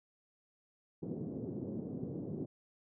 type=band-pass noise; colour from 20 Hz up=pink; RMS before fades=-41 dBFS; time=1.02-2.46 s; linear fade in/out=10 ms; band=130 to 420 Hz; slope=24 dB/octave; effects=none